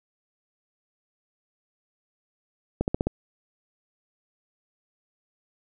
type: accelerating click train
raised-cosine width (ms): 2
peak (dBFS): -10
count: 5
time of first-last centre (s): 2.81-3.07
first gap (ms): 69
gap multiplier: 0.96
effects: none